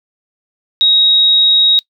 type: tone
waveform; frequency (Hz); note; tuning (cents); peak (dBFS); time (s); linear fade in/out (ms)
sine; 3789; A#7; +27; -7; 0.81-1.79; 0
effects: noise-tail reverb RT60 0.1 s tail -22 dB re dry